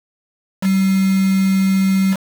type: tone with quantisation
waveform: sine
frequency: 191.8 Hz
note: G3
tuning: 37 cents flat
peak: -12 dBFS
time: 0.61-2.17 s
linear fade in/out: 50 ms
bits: 4
effects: none